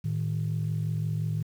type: tone pair together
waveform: sine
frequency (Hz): 110.45 / 156.2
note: A2 / D#3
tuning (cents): +7 / +7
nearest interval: tritone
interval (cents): 600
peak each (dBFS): -28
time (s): 0.04-1.43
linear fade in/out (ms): 10
effects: tanh soft clip ceiling -21 dBFS + 9-bit